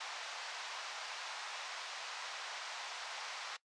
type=band-pass noise; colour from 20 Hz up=pink; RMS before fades=-45 dBFS; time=0-3.57 s; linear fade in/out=10 ms; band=750 to 6000 Hz; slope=24 dB/octave; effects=noise-tail reverb RT60 0.1 s tail -20 dB re dry + resampled to 22050 Hz